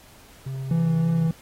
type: tone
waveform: triangle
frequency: 133.3 Hz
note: C3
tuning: 33 cents sharp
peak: -26 dBFS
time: 0.46-1.28 s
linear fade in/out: 5 ms
type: tone with vibrato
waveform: triangle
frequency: 164.81 Hz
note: E3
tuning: in tune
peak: -17 dBFS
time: 0.71-1.31 s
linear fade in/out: 2 ms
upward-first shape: sine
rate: 3.1 Hz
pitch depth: 16 cents each way
effects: pink hiss -51 dBFS RMS until 1.41 s + AAC 48 kbps